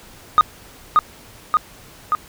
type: tone with echo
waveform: sine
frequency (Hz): 1235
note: D#6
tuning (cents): -13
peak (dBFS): -4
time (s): 0.38-0.41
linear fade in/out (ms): 0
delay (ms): 580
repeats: 3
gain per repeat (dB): -3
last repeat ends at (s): 2.15
effects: tanh soft clip ceiling -6 dBFS + pink hiss -44 dBFS RMS until 2.28 s